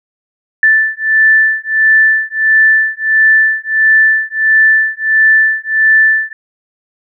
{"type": "beating tone pair", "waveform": "sine", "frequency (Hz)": [1760, 1761.5], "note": ["A6", "A6"], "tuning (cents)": [0, 1], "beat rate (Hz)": 1.5, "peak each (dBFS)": -10, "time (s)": [0.63, 6.33], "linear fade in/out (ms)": 2, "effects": []}